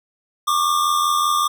square tone pair together, 1108.7 / 1193.9 Hz, C#6 / D6, 0 / +28 cents, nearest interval minor second, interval 128 cents, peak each -23 / -18 dBFS, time 0.47-1.48 s, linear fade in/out 10 ms, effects none

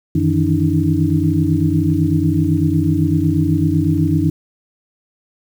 sine tone cluster, 92.1 / 153.7 / 161.7 / 287.5 / 317.4 Hz, F#2 / D#3 / E3 / D4 / D#4, -7 / -21 / -33 / -37 / +35 cents, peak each -19 dBFS, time 0.15-4.3 s, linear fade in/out 5 ms, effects 7-bit

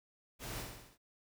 pink noise with echo, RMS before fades -44 dBFS, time 0.39-0.65 s, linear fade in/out 50 ms, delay 66 ms, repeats 5, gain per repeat -4 dB, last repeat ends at 0.98 s, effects none

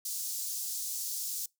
pink high-pass noise, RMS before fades -36 dBFS, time 0.05-1.46 s, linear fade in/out 5 ms, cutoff 5400 Hz, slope 24 dB/octave, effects noise-tail reverb RT60 0.2 s tail -25 dB re dry

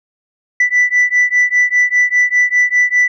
sine beating tone pair, 1975.5 / 1980.5 Hz, B6 / B6, 0 / +4 cents, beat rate 5 Hz, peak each -11 dBFS, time 0.6-3.08 s, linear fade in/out 5 ms, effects tanh soft clip ceiling -6 dBFS

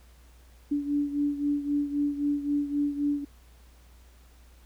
sine beating tone pair, 288 / 291.8 Hz, D4 / D4, -34 / -11 cents, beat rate 3.8 Hz, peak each -26 / -31 dBFS, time 0.71-3.25 s, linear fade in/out 10 ms, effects added 60 Hz sine -52 dBFS peak until 4.65 s + pink hiss -61 dBFS RMS until 4.65 s

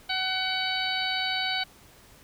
harmonic tone with a mistuned harmonic, 751 Hz, F#5, 26 cents sharp, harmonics 1 / 2 / 3 / 4 / 5 / 6, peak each -33 / -33 / -33 / -33 / -33 / -33 dBFS, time 0.09-1.64 s, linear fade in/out 10 ms, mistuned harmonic 5, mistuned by +40 cents, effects pink hiss -54 dBFS RMS until 2.23 s

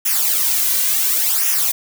blue noise with flanger, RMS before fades -17 dBFS, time 0.05-1.72 s, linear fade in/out 10 ms, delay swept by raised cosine 0.23 to 2.33 ms, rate 0.7 Hz, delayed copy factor -0.75, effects none

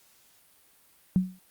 sine tone with exponential decay, 185 Hz, F#3, in tune, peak -16 dBFS, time 1.16-1.39 s, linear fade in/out 0 ms, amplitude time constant 49 ms, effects white hiss -61 dBFS RMS until 1.5 s + Opus 48 kbps

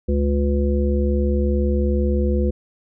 harmonic tone, 71.2 Hz, C#2, 47 cents sharp, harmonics 1 / 3 / 5 / 7, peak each -18 / -23 / -25 / -26 dBFS, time 0.08-2.51 s, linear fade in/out 10 ms, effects none

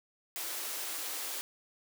white high-pass noise, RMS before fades -38 dBFS, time 0.36-1.41 s, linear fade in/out 0 ms, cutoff 280 Hz, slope 96 dB/octave, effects none

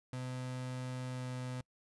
35% pulse tone with pitch glide, 127.3 to 126.57 Hz, C3 to B2, -47 to +43 cents, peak -37 dBFS, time 0.13-1.61 s, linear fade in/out 2 ms, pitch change -10 cents, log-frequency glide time 1.1-1.26 s, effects noise-tail reverb RT60 0.1 s tail -25 dB re dry + resampled to 24000 Hz

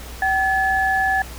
sine tone pair together, 767 / 1715.4 Hz, G5 / A6, -38 / -44 cents, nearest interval octave + major second, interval 1394 cents, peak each -19 dBFS, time 0.22-1.22 s, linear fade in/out 2 ms, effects added 60 Hz sine -34 dBFS peak until 1.38 s + pink hiss -38 dBFS RMS until 1.38 s

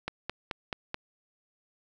click train, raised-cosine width 0.3 ms, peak -16 dBFS, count 5, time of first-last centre 0.08-0.944 s, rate 4.63 Hz, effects none

